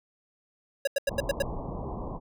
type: tone bursts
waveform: square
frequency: 555 Hz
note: C#5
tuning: 2 cents sharp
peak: -23 dBFS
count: 6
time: 0.85-1.424 s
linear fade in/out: 5 ms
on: 24 ms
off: 86 ms
type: low-pass noise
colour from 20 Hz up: pink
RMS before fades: -35 dBFS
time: 1.07-2.2 s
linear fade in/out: 50 ms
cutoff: 1100 Hz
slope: 96 dB/octave
effects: none